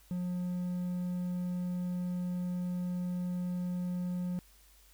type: tone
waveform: triangle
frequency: 179 Hz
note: F3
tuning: 43 cents sharp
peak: -30 dBFS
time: 0.11-4.39 s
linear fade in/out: 0 ms
effects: added 50 Hz sine -61 dBFS peak until 4.93 s + white hiss -63 dBFS RMS until 4.93 s